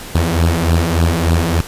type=beating tone pair; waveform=sawtooth; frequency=81.6 / 85 Hz; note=E2 / F2; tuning=-17 / -46 cents; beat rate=3.4 Hz; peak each=-11 dBFS; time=0.15-1.61 s; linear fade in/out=0 ms; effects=pink hiss -31 dBFS RMS until 1.67 s + resampled to 32000 Hz